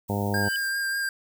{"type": "noise", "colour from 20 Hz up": "violet", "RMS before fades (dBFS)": -44, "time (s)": [0.08, 0.7], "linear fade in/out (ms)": 10}
{"type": "harmonic tone", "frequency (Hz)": 101.2, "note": "G#2", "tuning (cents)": -44, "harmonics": [1, 2, 3, 4, 5, 6, 7, 8, 9], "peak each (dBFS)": [-28, -29, -36, -34, -35, -38, -36, -38, -36], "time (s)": [0.09, 0.49], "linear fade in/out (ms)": 10}
{"type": "tone with vibrato", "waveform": "square", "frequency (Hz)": 1600, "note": "G6", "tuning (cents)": 35, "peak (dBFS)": -26, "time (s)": [0.34, 1.09], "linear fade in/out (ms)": 2, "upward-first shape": "sine", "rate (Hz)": 5.1, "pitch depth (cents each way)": 16}
{"type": "tone with exponential growth", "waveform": "triangle", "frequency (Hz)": 2999, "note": "F#7", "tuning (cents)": 23, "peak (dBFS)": -28, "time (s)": [0.4, 0.56], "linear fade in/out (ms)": 1, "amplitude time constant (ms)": 34}
{"effects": []}